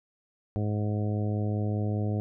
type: harmonic tone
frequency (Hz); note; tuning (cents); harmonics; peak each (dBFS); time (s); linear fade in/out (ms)
105; G#2; +19; 1 / 2 / 3 / 4 / 5 / 6 / 7; -27 / -33 / -37 / -39 / -41 / -43 / -44; 0.56-2.2; 0
effects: none